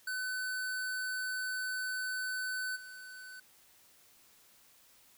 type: tone with level steps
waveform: square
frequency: 1510 Hz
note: F#6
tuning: 35 cents sharp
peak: -35 / -47 dBFS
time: 0.07-3.4 s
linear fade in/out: 5 ms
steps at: 2.75 s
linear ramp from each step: 20 ms
effects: white hiss -63 dBFS RMS until 5.17 s